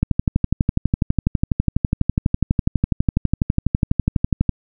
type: click train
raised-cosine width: 5 ms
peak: -3 dBFS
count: 55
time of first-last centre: 0.03-4.493 s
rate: 12.1 Hz
effects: none